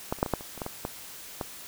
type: clicks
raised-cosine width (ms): 1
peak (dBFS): -13 / -29 / -8 / -18 / -10 / -27 / -27 / -18 / -19 / -16 / -16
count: 11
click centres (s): 0.125 / 0.187 / 0.229 / 0.262 / 0.337 / 0.409 / 0.577 / 0.618 / 0.664 / 0.851 / 1.412
effects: white hiss -44 dBFS RMS until 1.67 s